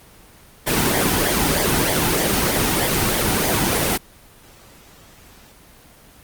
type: noise with flanger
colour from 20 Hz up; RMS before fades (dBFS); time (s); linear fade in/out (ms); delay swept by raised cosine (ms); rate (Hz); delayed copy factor
pink; -18; 0.66-3.98; 20; 0.73 to 1.83; 3.2; -0.6
effects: pink hiss -47 dBFS RMS until 6.23 s + Opus 24 kbps